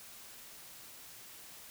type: silence
effects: white hiss -52 dBFS RMS until 1.7 s